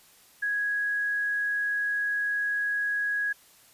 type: tone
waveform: sine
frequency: 1661.2 Hz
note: G#6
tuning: in tune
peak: -25 dBFS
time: 0.42-3.33 s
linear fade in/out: 10 ms
effects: white hiss -57 dBFS RMS until 3.73 s + resampled to 32000 Hz